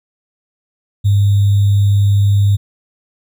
sine tone with sample-and-hold, 100.7 Hz, G2, 47 cents sharp, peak -8 dBFS, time 1.04-2.57 s, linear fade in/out 20 ms, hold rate 3675 Hz, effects none

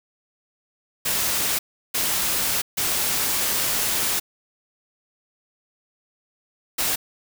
white noise bursts at uneven times, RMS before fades -23 dBFS, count 4, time 1.05-1.59 / 1.94-2.62 / 2.77-4.2 / 6.78-6.96 s, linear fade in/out 10 ms, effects none

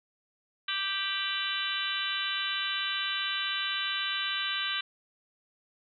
harmonic tone with a mistuned harmonic, 392 Hz, G4, in tune, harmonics 3 / 4 / 5 / 6 / 7 / 8 / 9 / 10, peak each -39 / -35 / -41 / -40 / -40 / -35 / -38 / -36 dBFS, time 0.68-4.81 s, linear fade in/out 5 ms, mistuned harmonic 8, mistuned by -61 cents, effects none

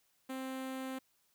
sawtooth tone with notch filter, 262.6 Hz, C4, 6 cents sharp, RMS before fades -41 dBFS, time 0.29-0.99 s, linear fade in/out 10 ms, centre 5300 Hz, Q 1.9, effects white hiss -74 dBFS RMS until 1.34 s

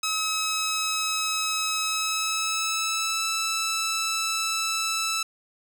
10% pulse tone with pitch glide, 1284 to 1317.8 Hz, E6 to E6, -46 to -1 cents, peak -16 dBFS, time 0.03-5.23 s, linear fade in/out 5 ms, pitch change +45 cents, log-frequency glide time 1.82-3.26 s, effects none

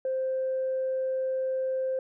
sine tone, 523 Hz, C5, 1 cent flat, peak -25 dBFS, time 0.05-1.99 s, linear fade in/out 2 ms, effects tanh soft clip ceiling -22 dBFS

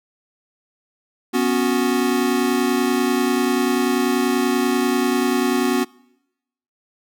square chord, B suspended second, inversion none, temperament equal with one note detuned, 246.9 / 277.2 / 367.4 Hz, B3 / C#4 / F#4, 0 / 0 / -12 cents, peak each -21 / -23 / -22 dBFS, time 1.33-5.85 s, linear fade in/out 20 ms, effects noise-tail reverb RT60 0.9 s tail -25 dB re dry

